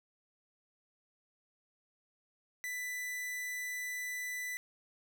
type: tone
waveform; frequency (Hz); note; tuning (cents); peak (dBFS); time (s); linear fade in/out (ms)
45% pulse; 1988; B6; +11; -37; 2.64-4.57; 0
effects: none